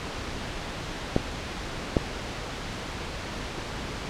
clicks, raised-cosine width 2 ms, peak -6 dBFS, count 2, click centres 1.164 / 1.968 s, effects pink hiss -34 dBFS RMS until 4.09 s + low-pass 5000 Hz 12 dB/octave

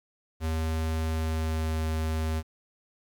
square tone with pitch glide, 80 to 79.36 Hz, D#2 to D#2, +49 to +35 cents, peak -27 dBFS, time 0.4-2.43 s, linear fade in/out 50 ms, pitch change -14 cents, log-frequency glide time 1.08-1.74 s, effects 10-bit

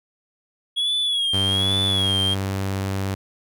triangle tone with vibrato, 3322 Hz, G#7, in tune, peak -18 dBFS, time 0.76-2.35 s, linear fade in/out 20 ms, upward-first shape sine, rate 1.2 Hz, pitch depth 81 cents each way
sawtooth tone, 97 Hz, G2, 18 cents flat, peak -19 dBFS, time 1.33-3.15 s, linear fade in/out 10 ms
effects none

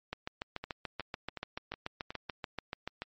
two click trains, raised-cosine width 0.3 ms, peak -20 / -23 dBFS, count 21 / 5, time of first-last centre 0.13-3.02 / 0.64-2.105 s, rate 6.92 / 2.73 Hz, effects MP3 32 kbps

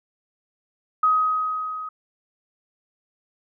sine tone with level ramp, 1260 Hz, D#6, 21 cents sharp, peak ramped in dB -14 to -30 dBFS, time 1.03-1.89 s, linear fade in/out 5 ms, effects none

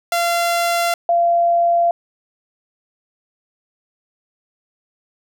sawtooth / sine tone pair in turn, 687 / 687 Hz, F5 / F5, -29 / -29 cents, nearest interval unison, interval 0 cents, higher neither, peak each -12 dBFS, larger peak neither, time 0.12-0.94 / 1.09-1.91 s, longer neither, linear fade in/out 2 ms, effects none

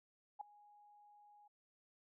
sine tone with ADSR envelope, 828 Hz, G#5, 5 cents flat, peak -39 dBFS, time 0.39-1.48 s, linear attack 20 ms, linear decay 4 ms, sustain -23 dB, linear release 8 ms, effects none

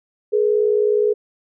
sine tone pair together, 421.1 / 480.8 Hz, G#4 / B4, +24 / -46 cents, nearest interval major second, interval 230 cents, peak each -15 / -20 dBFS, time 0.32-1.14 s, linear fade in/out 20 ms, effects none

